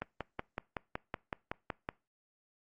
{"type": "click train", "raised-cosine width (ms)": 0.5, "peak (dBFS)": -20, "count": 11, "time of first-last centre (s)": [0.02, 1.889], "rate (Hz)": 5.35, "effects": ["noise-tail reverb RT60 0.3 s tail -24 dB re dry", "Opus 24 kbps"]}